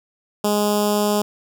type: tone with notch filter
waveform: 10% pulse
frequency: 207.7 Hz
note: G#3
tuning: in tune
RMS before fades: -19 dBFS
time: 0.44-1.22 s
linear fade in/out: 5 ms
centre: 1900 Hz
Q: 0.54
effects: none